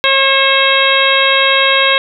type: harmonic tone with a mistuned harmonic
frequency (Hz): 542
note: C#5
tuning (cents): -39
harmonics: 1 / 2 / 3 / 4 / 5 / 6 / 7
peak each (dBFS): -16 / -16 / -16 / -16 / -16 / -16 / -16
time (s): 0.04-1.98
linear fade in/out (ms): 0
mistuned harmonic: 5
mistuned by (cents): -45
effects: none